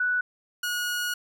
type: tone pair in turn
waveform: sine / sawtooth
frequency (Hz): 1480 / 1450.4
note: F#6 / F#6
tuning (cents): 0 / -35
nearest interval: unison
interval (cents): 35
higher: first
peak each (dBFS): -22 / -23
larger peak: first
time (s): 0-0.21 / 0.63-1.14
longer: second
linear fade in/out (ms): 5
effects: none